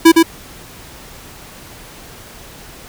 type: tone with echo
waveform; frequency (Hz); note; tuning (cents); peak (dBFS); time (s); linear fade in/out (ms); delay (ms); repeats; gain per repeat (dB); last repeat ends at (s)
square; 329.6; E4; 0; -3; 0.05-0.12; 10; 110; 1; -3; 0.23
effects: pink hiss -37 dBFS RMS until 2.88 s